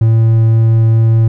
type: tone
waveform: triangle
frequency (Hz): 112.8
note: A2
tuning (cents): +44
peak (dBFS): -4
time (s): 0.01-1.28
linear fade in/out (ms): 5
effects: none